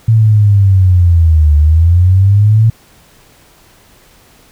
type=linear two-way sweep; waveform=sine; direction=down then up; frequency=113.5 to 73.42 to 113.5 Hz; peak=-4 dBFS; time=0.08-2.7 s; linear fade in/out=5 ms; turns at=1.56 s; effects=pink hiss -45 dBFS RMS until 4.51 s

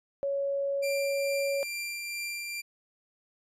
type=tone; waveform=sine; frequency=557 Hz; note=C#5; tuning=8 cents sharp; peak=-27 dBFS; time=0.23-1.63 s; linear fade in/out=0 ms
type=tone with tremolo; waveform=sawtooth; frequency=2371 Hz; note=D7; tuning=16 cents sharp; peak=-29 dBFS; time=0.82-2.62 s; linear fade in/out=20 ms; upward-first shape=triangle; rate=2.3 Hz; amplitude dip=30%
effects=resampled to 32000 Hz

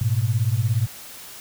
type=beating tone pair; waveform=sine; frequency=104.6 / 121.6 Hz; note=G#2 / B2; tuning=+13 / -26 cents; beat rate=17 Hz; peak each=-21 dBFS; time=0.01-0.87 s; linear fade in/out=5 ms; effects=white hiss -40 dBFS RMS until 1.4 s

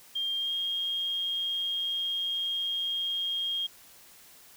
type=tone with pitch glide; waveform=sine; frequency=3200 to 3239 Hz; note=G7 to G#7; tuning=+35 to -44 cents; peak=-28 dBFS; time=0.15-3.67 s; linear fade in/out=10 ms; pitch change=+21 cents; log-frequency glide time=0.38-0.53 s; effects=white hiss -54 dBFS RMS until 4.56 s

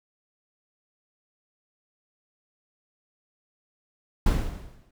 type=noise with exponential decay; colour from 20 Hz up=brown; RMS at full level=-19 dBFS; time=4.26-4.91 s; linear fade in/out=5 ms; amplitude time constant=140 ms; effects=none

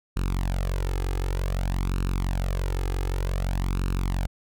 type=tone with flanger; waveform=sawtooth; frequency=45.81 Hz; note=F#1; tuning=17 cents flat; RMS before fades=-26 dBFS; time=0.16-4.27 s; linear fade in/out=10 ms; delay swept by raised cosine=0.73 to 2.43 ms; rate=0.54 Hz; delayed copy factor=+0.75; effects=none

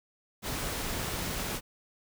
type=noise; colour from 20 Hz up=pink; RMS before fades=-34 dBFS; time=0.42-1.61 s; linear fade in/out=50 ms; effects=none

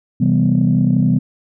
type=chord; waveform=sine; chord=C major seventh; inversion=none; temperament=equal; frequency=130.81 / 164.81 / 196 / 246.9 Hz; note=C3 / E3 / G3 / B3; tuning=0 / 0 / 0 / 0 cents; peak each=-16 dBFS; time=0.2-1.19 s; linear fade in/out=10 ms; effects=tanh soft clip ceiling -4 dBFS

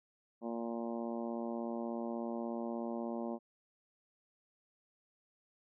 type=harmonic tone; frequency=116.54 Hz; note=A#2; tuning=in tune; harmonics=2 / 3 / 4 / 5 / 6 / 7 / 8 / 9; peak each=-39 / -43 / -48 / -44 / -49 / -50 / -52 / -55 dBFS; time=0.41-3.39 s; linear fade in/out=50 ms; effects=none

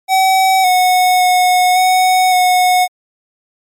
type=tone with pitch steps; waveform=square; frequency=760 / 733 / 729 / 741 / 730 Hz; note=F#5 / F#5 / F#5 / F#5 / F#5; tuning=+46 / -16 / -26 / +2 / -24 cents; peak=-9 dBFS; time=0.08-2.88 s; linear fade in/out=50 ms; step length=560 ms; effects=MP3 96 kbps

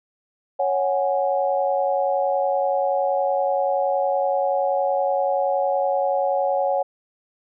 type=chord; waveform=sine; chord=C# suspended fourth; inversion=none; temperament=equal; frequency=554.4 / 740 / 830.6 Hz; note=C#5 / F#5 / G#5; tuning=0 / 0 / 0 cents; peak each=-21 / -23 / -26 dBFS; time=0.59-6.83 s; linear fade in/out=10 ms; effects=none

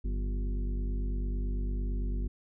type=harmonic tone with a mistuned harmonic; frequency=49 Hz; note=G1; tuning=in tune; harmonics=1 / 2 / 3 / 4 / 5 / 7 / 8; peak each=-29 / -45 / -47 / -46 / -43 / -49 / -52 dBFS; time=0.04-2.28 s; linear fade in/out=10 ms; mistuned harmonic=4; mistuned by=-87 cents; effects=none

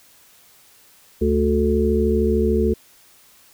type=harmonic tone; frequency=73.42 Hz; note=D2; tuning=in tune; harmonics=1 / 3 / 5 / 6; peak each=-21 / -21 / -21 / -21 dBFS; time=1.21-2.74 s; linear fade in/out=10 ms; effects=white hiss -52 dBFS RMS until 3.53 s

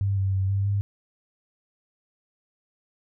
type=tone with pitch steps; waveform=sine; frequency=98.9 / 96.6 / 95.7 / 98.6 / 100.5 Hz; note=G2 / G2 / G2 / G2 / G2; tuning=+16 / -25 / -41 / +11 / +44 cents; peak=-21 dBFS; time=0.01-0.81 s; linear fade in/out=0 ms; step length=160 ms; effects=none

